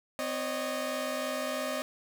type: tone cluster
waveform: sawtooth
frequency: 255.9 / 555 / 615 Hz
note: C4 / C#5 / D#5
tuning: -38 / +2 / -20 cents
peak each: -34 / -33 / -30 dBFS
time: 0.19-1.82 s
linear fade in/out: 0 ms
effects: none